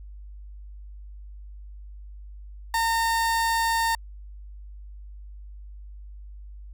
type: tone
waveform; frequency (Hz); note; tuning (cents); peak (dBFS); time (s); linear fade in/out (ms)
30% pulse; 913; A#5; -36; -19; 2.74-3.95; 2
effects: added 50 Hz sine -39 dBFS peak until 6.73 s